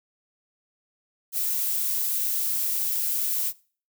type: noise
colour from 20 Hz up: violet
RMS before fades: -26 dBFS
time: 1.32-3.53 s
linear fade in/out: 50 ms
effects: noise-tail reverb RT60 0.4 s tail -21 dB re dry